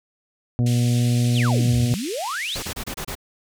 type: harmonic tone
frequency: 120.8 Hz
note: B2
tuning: 38 cents flat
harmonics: 1 / 2 / 3 / 4 / 5 / 6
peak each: -17 / -23 / -37 / -37 / -39 / -43 dBFS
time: 0.59-1.94 s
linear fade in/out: 0 ms
type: band-pass noise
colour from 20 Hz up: pink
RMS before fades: -35 dBFS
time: 0.66-2.73 s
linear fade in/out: 5 ms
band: 2400 to 11000 Hz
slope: 24 dB/octave
type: exponential two-way sweep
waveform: sine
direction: down then up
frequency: 4989 to 64.8 to 4989 Hz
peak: -25 dBFS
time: 1.33-2.59 s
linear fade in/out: 50 ms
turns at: 1.76 s
type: noise bursts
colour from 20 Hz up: pink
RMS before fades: -30 dBFS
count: 6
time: 2.55-3.153 s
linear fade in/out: 10 ms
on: 78 ms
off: 27 ms
effects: none